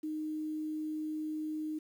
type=tone; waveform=sine; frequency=309.1 Hz; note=D#4; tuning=11 cents flat; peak=-34 dBFS; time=0.03-1.79 s; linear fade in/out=10 ms; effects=10-bit